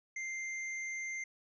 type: tone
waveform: square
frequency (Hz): 2093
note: C7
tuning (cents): 0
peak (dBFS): -38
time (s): 0.16-1.24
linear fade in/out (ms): 5
effects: resampled to 16000 Hz